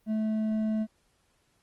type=tone with hard clipping; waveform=sine; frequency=217.4 Hz; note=A3; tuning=21 cents flat; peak=-27 dBFS; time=0.06-0.87 s; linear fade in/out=50 ms; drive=5 dB; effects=pink hiss -70 dBFS RMS until 1.62 s + Opus 24 kbps